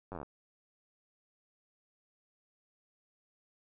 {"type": "slowing click train", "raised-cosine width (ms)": 1, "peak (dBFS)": -28, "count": 10, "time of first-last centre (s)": [0.12, 0.23], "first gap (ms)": 10, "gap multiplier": 1.05, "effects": []}